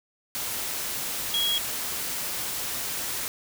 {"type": "tone in noise", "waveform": "sine", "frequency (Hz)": 3300, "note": "G#7", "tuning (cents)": -12, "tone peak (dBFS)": -23, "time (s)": [1.34, 1.58], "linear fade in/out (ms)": 0, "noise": "white", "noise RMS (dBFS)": -31, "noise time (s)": [0.35, 3.28], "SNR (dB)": 5, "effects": []}